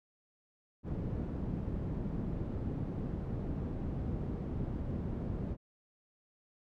white low-pass noise, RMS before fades -37 dBFS, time 0.83-5.57 s, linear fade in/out 50 ms, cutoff 200 Hz, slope 12 dB/octave, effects none

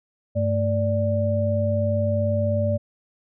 sine tone cluster, 99.9 / 222.9 / 584 Hz, G2 / A3 / D5, +33 / +23 / -10 cents, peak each -22 / -28 / -23 dBFS, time 0.35-2.78 s, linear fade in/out 20 ms, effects none

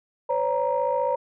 sine tone cluster, 512 / 567 / 938 Hz, C5 / C#5 / A#5, -38 / +39 / +11 cents, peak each -25 dBFS, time 0.29-1.16 s, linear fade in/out 10 ms, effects tanh soft clip ceiling -13 dBFS

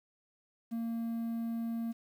triangle tone with quantisation, 230 Hz, A#3, 23 cents flat, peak -31 dBFS, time 0.71-1.93 s, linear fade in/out 20 ms, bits 10, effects none

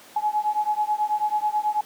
sine beating tone pair, 841 / 850.2 Hz, G#5 / G#5, +22 / +40 cents, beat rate 9.2 Hz, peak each -24 dBFS, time 0.16-1.81 s, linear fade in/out 5 ms, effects pink hiss -47 dBFS RMS until 1.85 s + high-pass 300 Hz 12 dB/octave

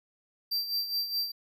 square tone with tremolo, 4699 Hz, D8, in tune, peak -27 dBFS, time 0.51-1.32 s, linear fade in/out 10 ms, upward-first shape sine, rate 4.8 Hz, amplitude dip 65%, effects none

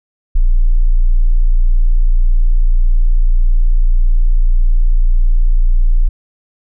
sine tone, 29.14 Hz, A#0, in tune, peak -6 dBFS, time 0.35-6.09 s, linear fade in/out 10 ms, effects none

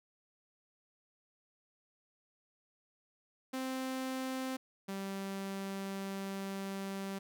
sawtooth tone pair in turn, 261.1 / 195.1 Hz, C4 / G3, -3 / -8 cents, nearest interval perfect fourth, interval 505 cents, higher first, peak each -32 / -34 dBFS, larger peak first, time 3.53-4.57 / 4.88-7.19 s, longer second, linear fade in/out 10 ms, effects none

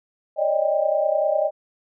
sine tone cluster, 560 / 594 / 624 / 793 Hz, C#5 / D5 / D#5 / G5, +18 / +20 / +5 / +20 cents, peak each -26 / -23 / -21 / -27 dBFS, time 0.36-1.51 s, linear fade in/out 50 ms, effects none

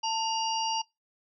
harmonic tone with a mistuned harmonic, 943 Hz, A#5, 20 cents sharp, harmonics 1 / 3 / 5 / 6, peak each -29 / -34 / -36 / -37 dBFS, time 0.03-0.82 s, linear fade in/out 10 ms, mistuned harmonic 1, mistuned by -100 cents, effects noise-tail reverb RT60 0.2 s tail -22 dB re dry

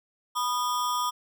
square ring-modulated tone, 1108.7 Hz, C#6, in tune, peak -23 dBFS, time 0.35-1.11 s, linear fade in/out 20 ms, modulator 121 Hz, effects none

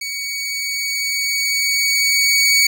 20% pulse tone with level ramp, 2247 Hz, C#7, 23 cents sharp, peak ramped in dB -19 to -6 dBFS, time 0.01-2.67 s, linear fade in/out 5 ms, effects none

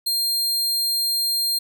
sawtooth tone, 4200 Hz, C8, 6 cents sharp, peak -17 dBFS, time 0.06-1.59 s, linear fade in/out 10 ms, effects none

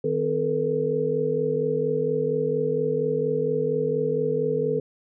sine tone cluster, 154 / 255.3 / 435.1 / 479.4 Hz, D#3 / C4 / A4 / A#4, -17 / -42 / -19 / +48 cents, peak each -30 / -32 / -24 / -26 dBFS, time 0.04-4.8 s, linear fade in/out 5 ms, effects none

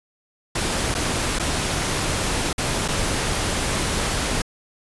pink noise with dropouts, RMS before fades -23 dBFS, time 0.55-4.42 s, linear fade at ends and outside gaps 5 ms, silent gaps 0.943-0.949 / 1.388-1.396 / 2.53-2.58 / 2.88-2.884 s, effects resampled to 24000 Hz

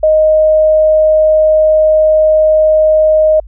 sine tone, 622.3 Hz, D#5, in tune, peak -5 dBFS, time 0.03-3.4 s, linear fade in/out 5 ms, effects added 50 Hz sine -29 dBFS peak until 3.47 s

